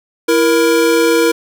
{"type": "tone pair together", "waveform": "square", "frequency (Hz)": [331.8, 470], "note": ["E4", "A#4"], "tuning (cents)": [11, 14], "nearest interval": "tritone", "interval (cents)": 603, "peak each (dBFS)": [-14, -12], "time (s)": [0.28, 1.32], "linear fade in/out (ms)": 10, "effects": []}